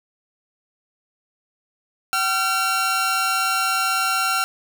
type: tone pair together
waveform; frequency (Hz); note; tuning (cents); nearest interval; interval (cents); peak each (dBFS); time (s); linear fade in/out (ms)
sawtooth; 763.1 / 1370; G5 / F6; -47 / -34; minor seventh; 1013; -22 / -16; 2.13-4.44; 0
effects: none